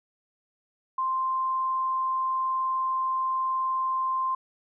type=tone; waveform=sine; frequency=1046.5 Hz; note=C6; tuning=in tune; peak=-24 dBFS; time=0.98-4.35 s; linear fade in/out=5 ms; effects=none